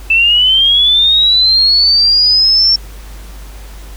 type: linear sweep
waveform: sine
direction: up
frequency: 2637 to 5460 Hz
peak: -6 dBFS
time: 0.1-2.76 s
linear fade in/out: 5 ms
effects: added 50 Hz sine -28 dBFS peak until 3.96 s + pink hiss -38 dBFS RMS until 3.96 s